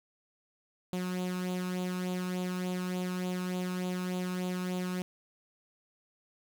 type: tone with flanger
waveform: sawtooth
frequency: 181.9 Hz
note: F#3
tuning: 29 cents flat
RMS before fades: -34 dBFS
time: 0.93-5.02 s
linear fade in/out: 0 ms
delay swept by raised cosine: 0.27 to 0.79 ms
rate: 3.4 Hz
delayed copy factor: +0.6
effects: none